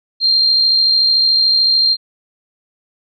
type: tone with amplitude modulation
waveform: sine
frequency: 4186 Hz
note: C8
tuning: in tune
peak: -8 dBFS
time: 0.2-1.97 s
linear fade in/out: 50 ms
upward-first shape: sine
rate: 73.6 Hz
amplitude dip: 35%
effects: none